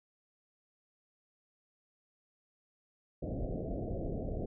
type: low-pass noise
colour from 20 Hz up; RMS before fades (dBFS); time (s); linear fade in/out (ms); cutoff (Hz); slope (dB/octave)
pink; -37; 3.22-4.46; 5; 700; 96
effects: none